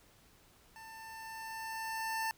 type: tone with level ramp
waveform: 25% pulse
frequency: 892 Hz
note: A5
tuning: 23 cents sharp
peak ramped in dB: -46 to -29 dBFS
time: 0.76-2.31 s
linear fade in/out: 0 ms
effects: pink hiss -64 dBFS RMS until 2.37 s